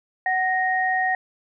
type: tone pair together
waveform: sine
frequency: 747.5 / 1864.7 Hz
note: F#5 / A#6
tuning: +17 / 0 cents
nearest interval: octave + major third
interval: 1583 cents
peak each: -22 dBFS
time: 0.26-1.15 s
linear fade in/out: 2 ms
effects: none

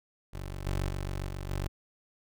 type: tone with level steps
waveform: 20% pulse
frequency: 47.36 Hz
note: F#1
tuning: 41 cents sharp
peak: -32 / -24 / -28 / -31 / -26 dBFS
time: 0.33-1.68 s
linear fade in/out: 10 ms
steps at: 0.65 / 0.88 / 1.27 / 1.49 s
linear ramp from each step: 20 ms
effects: none

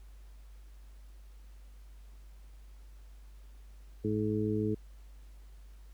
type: harmonic tone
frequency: 106.8 Hz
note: G#2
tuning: 49 cents sharp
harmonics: 1 / 2 / 3 / 4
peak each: -34 / -34 / -34 / -34 dBFS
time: 4.04-4.75 s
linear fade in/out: 10 ms
effects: added 50 Hz sine -49 dBFS peak until 5.93 s + pink hiss -67 dBFS RMS until 5.93 s

